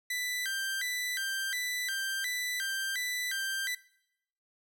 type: tone with vibrato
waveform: sawtooth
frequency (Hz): 1769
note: A6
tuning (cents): +9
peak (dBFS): -28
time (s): 0.1-3.75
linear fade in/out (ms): 5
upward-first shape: square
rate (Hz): 1.4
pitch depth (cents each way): 200
effects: noise-tail reverb RT60 0.8 s tail -21 dB re dry